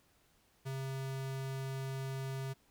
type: tone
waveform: square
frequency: 134 Hz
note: C3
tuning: 42 cents sharp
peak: -38 dBFS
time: 0.65-2.54 s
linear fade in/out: 20 ms
effects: pink hiss -70 dBFS RMS until 2.7 s